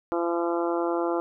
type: harmonic tone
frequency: 170.6 Hz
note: F3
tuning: 40 cents flat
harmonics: 2 / 3 / 4 / 5 / 6 / 7 / 8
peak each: -26 / -30 / -32 / -34 / -36 / -37 / -38 dBFS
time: 0.12-1.2 s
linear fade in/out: 0 ms
effects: none